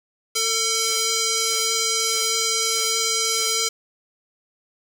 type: tone with band-pass filter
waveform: square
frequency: 449.2 Hz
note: A4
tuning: 36 cents sharp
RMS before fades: -22 dBFS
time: 0.35-3.69 s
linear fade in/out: 10 ms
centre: 6000 Hz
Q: 1.5
effects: 7-bit